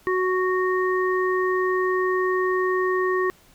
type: harmonic tone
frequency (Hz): 370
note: F#4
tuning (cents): 0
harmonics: 1 / 3 / 5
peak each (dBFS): -21 / -26 / -28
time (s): 0.07-3.3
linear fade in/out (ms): 0
effects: pink hiss -55 dBFS RMS until 3.54 s